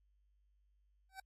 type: tone with exponential growth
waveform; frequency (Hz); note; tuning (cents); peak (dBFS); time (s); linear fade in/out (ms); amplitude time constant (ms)
25% pulse; 767; G5; -38; -39; 1.09-1.2; 5; 23
effects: added 50 Hz sine -70 dBFS peak until 1.25 s + AAC 48 kbps